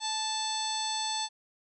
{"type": "harmonic tone with a mistuned harmonic", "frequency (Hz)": 880, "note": "A5", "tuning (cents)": 0, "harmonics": [1, 2, 3, 4, 5, 6, 7, 9], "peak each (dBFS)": [-34, -45, -45, -36, -36, -46, -40, -39], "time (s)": [0, 1.29], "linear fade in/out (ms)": 50, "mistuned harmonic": 1, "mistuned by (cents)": -21, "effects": []}